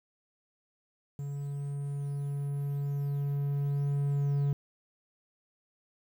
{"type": "tone with level ramp", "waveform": "triangle", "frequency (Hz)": 141.8, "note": "C#3", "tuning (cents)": 40, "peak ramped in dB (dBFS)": [-32, -23], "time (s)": [1.19, 4.53], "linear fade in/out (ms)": 2, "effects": ["10-bit"]}